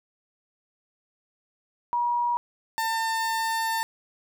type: tone pair in turn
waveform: sine / 30% pulse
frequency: 959 / 899.4 Hz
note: A#5 / A5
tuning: +49 / +38 cents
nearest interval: minor second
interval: 111 cents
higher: first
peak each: -22 / -22 dBFS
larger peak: neither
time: 1.93-2.37 / 2.78-3.83 s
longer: second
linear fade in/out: 0 ms
effects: none